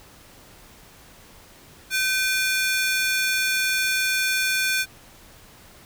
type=ring-modulated tone; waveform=sawtooth; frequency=1975.5 Hz; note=B6; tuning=in tune; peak=-14 dBFS; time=1.9-4.86 s; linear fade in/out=50 ms; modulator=439 Hz; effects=pink hiss -49 dBFS RMS until 5.85 s